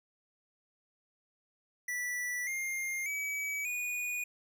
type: tone with pitch steps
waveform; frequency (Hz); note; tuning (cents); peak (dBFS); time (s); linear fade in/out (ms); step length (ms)
square; 1964 / 2117 / 2282 / 2460; B6 / C7 / C#7 / D#7; -10 / +20 / +50 / -20; -34; 1.88-4.24; 5; 590
effects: 12-bit